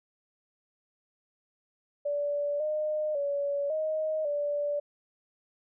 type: tone with pitch steps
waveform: sine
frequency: 579 / 611 / 568 / 625 / 582 Hz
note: D5 / D#5 / C#5 / D#5 / D5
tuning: -25 / -32 / +42 / +8 / -16 cents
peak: -27 dBFS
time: 2.05-4.8 s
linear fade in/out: 10 ms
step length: 550 ms
effects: none